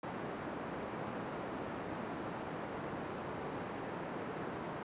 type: band-pass noise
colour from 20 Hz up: pink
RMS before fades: -42 dBFS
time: 0.03-4.83 s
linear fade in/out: 2 ms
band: 180 to 1300 Hz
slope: 12 dB/octave
effects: resampled to 8000 Hz